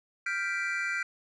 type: chord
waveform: triangle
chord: G dominant seventh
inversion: third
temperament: equal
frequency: 1396.9 / 1568 / 1975.5 / 2349 Hz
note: F6 / G6 / B6 / D7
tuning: 0 / 0 / 0 / 0 cents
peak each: -33 dBFS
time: 0.26-1.03 s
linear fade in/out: 5 ms
effects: resampled to 24000 Hz